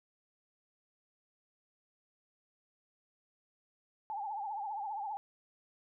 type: tone with vibrato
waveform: sine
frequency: 832 Hz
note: G#5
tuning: 3 cents sharp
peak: -36 dBFS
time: 4.1-5.17 s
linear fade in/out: 0 ms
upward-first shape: triangle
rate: 15 Hz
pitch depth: 130 cents each way
effects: none